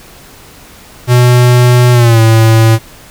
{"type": "tone with pitch glide", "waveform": "square", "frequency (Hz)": [123.2, 112.32], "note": ["B2", "A2"], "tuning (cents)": [-4, 36], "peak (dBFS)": -4, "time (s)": [1.07, 2.79], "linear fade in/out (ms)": 50, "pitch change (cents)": -160, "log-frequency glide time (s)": [1.92, 2.2], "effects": ["pink hiss -36 dBFS RMS until 3.1 s"]}